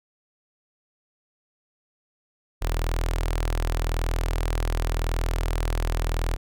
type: tone with notch filter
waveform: sawtooth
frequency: 40.9 Hz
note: E1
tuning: 13 cents flat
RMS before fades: -25 dBFS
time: 2.61-6.37 s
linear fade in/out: 20 ms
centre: 190 Hz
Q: 0.75
effects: none